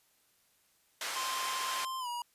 pink band-pass noise, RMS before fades -38 dBFS, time 1.01-1.85 s, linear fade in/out 2 ms, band 980 to 9700 Hz, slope 12 dB/octave
square tone with pitch glide, 1046.5 to 959.6 Hz, C6 to A#5, 0 to +50 cents, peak -36 dBFS, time 1.16-2.22 s, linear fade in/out 2 ms, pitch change -150 cents, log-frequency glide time 1.99-2.08 s
effects white hiss -70 dBFS RMS until 2.34 s + resampled to 32000 Hz

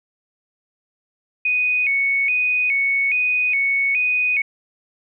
sine tone with vibrato, 2349 Hz, D7, in tune, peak -16 dBFS, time 1.45-4.42 s, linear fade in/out 5 ms, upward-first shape square, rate 1.2 Hz, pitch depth 100 cents each way, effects none

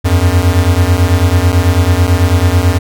square beating tone pair, 84.6 / 93.7 Hz, E2 / F#2, +45 / +22 cents, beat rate 9.1 Hz, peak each -11 dBFS, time 0.04-2.79 s, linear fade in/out 20 ms, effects none

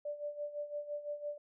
sine tone with tremolo, 587.3 Hz, D5, in tune, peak -35 dBFS, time 0.05-1.38 s, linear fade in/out 5 ms, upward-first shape sine, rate 5.9 Hz, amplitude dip 75%, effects none

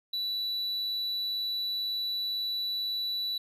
triangle tone, 3951 Hz, B7, in tune, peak -28 dBFS, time 0.13-3.38 s, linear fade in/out 5 ms, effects resampled to 32000 Hz

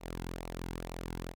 sawtooth tone with flanger, 43 Hz, F1, 26 cents flat, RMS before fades -41 dBFS, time 0-1.35 s, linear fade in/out 50 ms, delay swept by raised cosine 0.6 to 1.7 ms, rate 2.2 Hz, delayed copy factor -0.6, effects none

